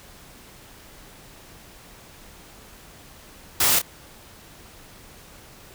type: noise with echo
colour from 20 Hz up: white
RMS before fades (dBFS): -19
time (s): 3.6-3.79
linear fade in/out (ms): 5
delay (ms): 28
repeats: 1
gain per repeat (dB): -9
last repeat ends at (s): 3.818
effects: pink hiss -47 dBFS RMS until 5.74 s